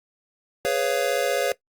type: chord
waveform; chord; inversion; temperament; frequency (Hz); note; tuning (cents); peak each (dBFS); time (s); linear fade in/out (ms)
square; C# dominant seventh; second; just; 415.8 / 498.9 / 554.4 / 693; G#4 / B4 / C#5 / E#5; +2 / +17 / 0 / -14; -30 / -27 / -25 / -30; 0.65-1.52; 0
effects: noise-tail reverb RT60 0.1 s tail -18 dB re dry + Opus 48 kbps